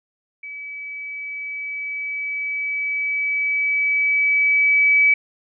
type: tone with level ramp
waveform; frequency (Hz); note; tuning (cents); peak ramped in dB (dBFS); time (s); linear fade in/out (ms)
sine; 2289; D7; -45; -31 to -11; 0.43-5.14; 5
effects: none